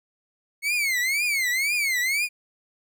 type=tone with vibrato; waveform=40% pulse; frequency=2181 Hz; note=C#7; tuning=29 cents flat; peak=-21 dBFS; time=0.62-2.29 s; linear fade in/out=50 ms; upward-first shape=triangle; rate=2 Hz; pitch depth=230 cents each way; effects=none